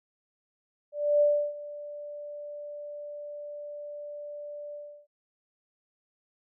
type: tone with ADSR envelope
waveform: sine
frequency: 587 Hz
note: D5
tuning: 1 cent flat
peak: -18 dBFS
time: 0.92-5.07 s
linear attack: 290 ms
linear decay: 320 ms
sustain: -19 dB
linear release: 330 ms
effects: none